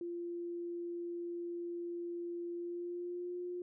sine tone with pitch glide, 345.4 to 355.5 Hz, F4 to F4, -19 to +31 cents, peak -38 dBFS, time 0.01-3.62 s, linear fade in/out 2 ms, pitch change +50 cents, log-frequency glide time 2.54-3.37 s, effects none

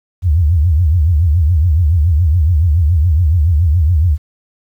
sine tone with vibrato, 81.3 Hz, E2, 23 cents flat, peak -8 dBFS, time 0.22-4.18 s, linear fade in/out 50 ms, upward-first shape triangle, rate 7.1 Hz, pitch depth 260 cents each way, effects 8-bit

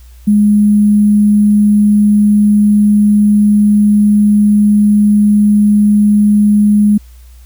sine tone with sample-and-hold, 207.7 Hz, G#3, in tune, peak -5 dBFS, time 0.27-6.98 s, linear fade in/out 10 ms, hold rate 11025 Hz, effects added 60 Hz sine -34 dBFS peak until 7.45 s + white hiss -49 dBFS RMS until 7.45 s

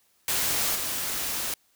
white noise with level steps, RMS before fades -26 / -30 dBFS, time 0.28-1.54 s, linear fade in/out 2 ms, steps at 0.74 s, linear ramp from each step 20 ms, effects white hiss -66 dBFS RMS until 1.75 s

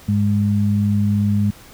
sine tone pair together, 102.7 / 205.4 Hz, G#2 / G#3, -19 / -19 cents, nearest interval octave, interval 1200 cents, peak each -17 dBFS, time 0.08-1.51 s, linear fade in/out 10 ms, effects pink hiss -44 dBFS RMS until 1.73 s

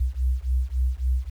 sine beating tone pair, 61.74 / 65.34 Hz, B1 / C2, 0 / -2 cents, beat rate 3.6 Hz, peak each -24 dBFS, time 0-1.3 s, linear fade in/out 10 ms, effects 9-bit

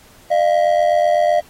triangle ring-modulated tone, 650 Hz, E5, 24 cents flat, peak -7 dBFS, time 0.3-1.41 s, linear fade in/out 20 ms, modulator 44 Hz, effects pink hiss -48 dBFS RMS until 1.49 s + AAC 48 kbps

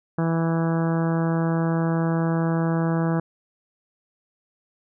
harmonic tone, 164.81 Hz, E3, in tune, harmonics 1 / 2 / 3 / 4 / 5 / 6 / 7 / 8 / 9 / 10, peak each -21 / -27 / -31 / -33 / -35 / -37 / -38 / -39 / -40 / -41 dBFS, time 0.18-3.2 s, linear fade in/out 5 ms, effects none

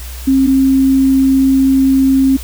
sine tone pair in turn, 267.5 / 267.5 Hz, C4 / C4, +38 / +38 cents, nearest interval unison, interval 0 cents, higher neither, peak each -7 dBFS, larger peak neither, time 0.27-0.47 / 0.47-2.37 s, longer second, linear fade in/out 10 ms, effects added 62 Hz sine -25 dBFS peak until 2.43 s + white hiss -33 dBFS RMS until 2.43 s

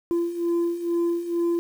sine beating tone pair, 340.2 / 342.4 Hz, F4 / F4, -45 / -34 cents, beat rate 2.2 Hz, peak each -25 / -21 dBFS, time 0.11-1.59 s, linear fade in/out 0 ms, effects tanh soft clip ceiling -19 dBFS + 8-bit

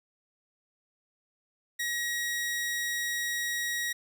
sawtooth tone, 1900 Hz, A#6, 33 cents sharp, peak -26 dBFS, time 1.79-3.93 s, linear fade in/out 10 ms, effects none

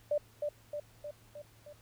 sine tone with echo, 590 Hz, D5, 8 cents sharp, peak -27 dBFS, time 0.11-0.18 s, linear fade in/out 5 ms, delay 310 ms, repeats 5, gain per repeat -4 dB, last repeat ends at 1.73 s, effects added 111 Hz sine -62 dBFS peak until 1.81 s + pink hiss -63 dBFS RMS until 1.81 s

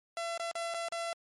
sawtooth tone with dropouts, 675 Hz, E5, 41 cents sharp, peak -30 dBFS, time 0.17-1.13 s, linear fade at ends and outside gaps 1 ms, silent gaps 0.376-0.397 / 0.514-0.553 / 0.74-0.744 / 0.885-0.922 s, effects MP3 48 kbps

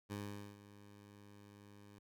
15% pulse tone with ADSR envelope, 102.1 Hz, G#2, 29 cents flat, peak -35 dBFS, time 0.09-1.99 s, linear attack 31 ms, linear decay 440 ms, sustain -16 dB, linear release 5 ms, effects none

